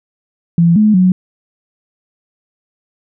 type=tone with pitch steps; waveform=sine; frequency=169.2 / 213.3 / 183.9 Hz; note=E3 / G#3 / F#3; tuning=+45 / +46 / -10 cents; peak=-6 dBFS; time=0.58-1.12 s; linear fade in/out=2 ms; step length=180 ms; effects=none